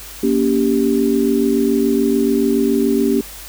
sine chord, G diminished, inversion first, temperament just, 235.2 / 282.2 / 392 Hz, Bb3 / Db4 / G4, +16 / +31 / 0 cents, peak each -17 dBFS, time 0.23-3.21 s, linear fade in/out 5 ms, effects added 50 Hz sine -39 dBFS peak until 3.48 s + white hiss -35 dBFS RMS until 3.48 s

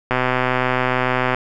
click train, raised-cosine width 0.5 ms, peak -3 dBFS, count 158, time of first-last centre 0.11-1.346 s, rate 127 Hz, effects none

